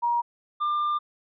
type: tone pair in turn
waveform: sine / triangle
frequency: 949 / 1195.7 Hz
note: A#5 / D6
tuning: +31 / +31 cents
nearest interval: major third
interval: 400 cents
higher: second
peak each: -21 dBFS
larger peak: neither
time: 0.02-0.22 / 0.6-0.99 s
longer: second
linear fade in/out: 20 ms
effects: resampled to 11025 Hz